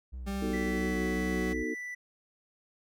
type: tone with vibrato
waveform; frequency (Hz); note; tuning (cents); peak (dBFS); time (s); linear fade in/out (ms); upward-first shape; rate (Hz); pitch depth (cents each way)
triangle; 61.5; B1; -7; -35; 0.12-1.64; 20; sine; 4.5; 67
type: tone with pitch glide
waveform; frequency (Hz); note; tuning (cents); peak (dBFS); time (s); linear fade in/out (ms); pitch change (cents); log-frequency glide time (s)
40% pulse; 197.4 to 186.32; G3 to F#3; +12 to +12; -32; 0.26-1.54; 20; -100; 0.36-1.03
type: chord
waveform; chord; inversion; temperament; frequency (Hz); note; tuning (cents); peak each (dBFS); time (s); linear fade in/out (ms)
sine; B dominant seventh; none; equal with one note detuned; 246.9 / 311.1 / 370 / 443.8; B3 / D#4 / F#4 / A4; 0 / 0 / 0 / +15; -37 / -35 / -39 / -37; 0.41-1.75; 20
type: tone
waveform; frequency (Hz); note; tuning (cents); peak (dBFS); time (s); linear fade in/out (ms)
triangle; 1975.5; B6; 0; -35; 0.53-1.95; 10
effects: none

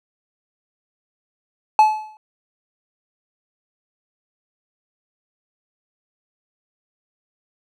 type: tone with exponential decay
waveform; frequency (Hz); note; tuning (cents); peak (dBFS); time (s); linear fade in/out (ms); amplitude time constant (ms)
triangle; 861; A5; -38; -4; 1.79-2.17; 1; 81
effects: none

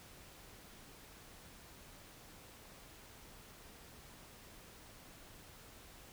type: silence
effects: pink hiss -57 dBFS RMS until 6.12 s

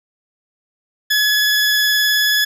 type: tone with vibrato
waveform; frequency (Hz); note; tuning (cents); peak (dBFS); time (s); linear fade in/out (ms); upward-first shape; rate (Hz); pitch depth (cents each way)
20% pulse; 1700; G#6; +40; -8; 1.1-2.45; 10; sine; 19; 12
effects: none

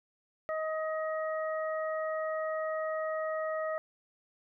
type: harmonic tone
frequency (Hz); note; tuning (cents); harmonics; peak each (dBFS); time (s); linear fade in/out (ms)
630; D#5; +21; 1 / 2 / 3; -32 / -38 / -42; 0.49-3.78; 0
effects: none

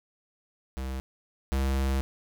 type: tone pair in turn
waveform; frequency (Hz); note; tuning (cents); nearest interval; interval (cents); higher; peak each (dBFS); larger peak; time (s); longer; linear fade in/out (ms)
square; 65.7 / 67.04; C2 / C2; +8 / +43; unison; 35; second; -32 / -25; second; 0.77-1 / 1.52-2.01; second; 0
effects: none

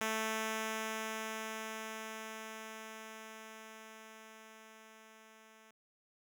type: tone with level ramp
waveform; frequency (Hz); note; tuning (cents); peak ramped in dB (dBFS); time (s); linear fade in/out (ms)
5% pulse; 220; A3; 0; -22 to -48; 0.01-5.71; 2
effects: none

